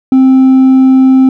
sine tone with hard clipping, 262.4 Hz, C4, 5 cents sharp, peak -3 dBFS, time 0.12-1.29 s, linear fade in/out 2 ms, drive 2 dB, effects none

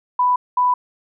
sine tone pair in turn, 992 / 992 Hz, B5 / B5, +7 / +7 cents, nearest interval unison, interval 0 cents, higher neither, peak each -13 dBFS, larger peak neither, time 0.19-0.36 / 0.57-0.74 s, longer neither, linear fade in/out 5 ms, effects none

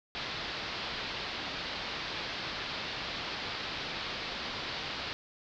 white low-pass noise, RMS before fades -38 dBFS, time 0.15-5.13 s, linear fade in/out 0 ms, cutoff 4700 Hz, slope 48 dB/octave, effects none

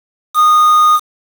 triangle tone with quantisation, 1231 Hz, D#6, 19 cents flat, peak -4 dBFS, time 0.34-1 s, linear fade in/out 50 ms, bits 4, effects none

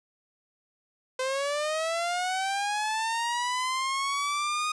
sawtooth linear sweep, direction up, 512 to 1242 Hz, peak -23 dBFS, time 1.19-4.72 s, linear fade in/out 5 ms, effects resampled to 22050 Hz + 10-bit

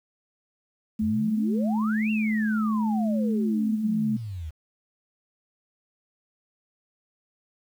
sine tone, 216.5 Hz, A3, 28 cents flat, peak -22 dBFS, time 0.99-4.17 s, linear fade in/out 10 ms
sine exponential two-way sweep, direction up then down, 73.42 to 2794 to 73.42 Hz, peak -31 dBFS, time 1.01-4.51 s, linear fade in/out 20 ms, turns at 2.11 s
effects 9-bit

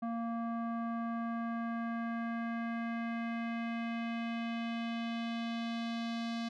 square tone with low-pass filter sweep, 231.4 Hz, A#3, 13 cents flat, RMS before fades -37 dBFS, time 0.02-6.49 s, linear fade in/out 10 ms, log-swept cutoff 1000 to 4400 Hz, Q 2, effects none

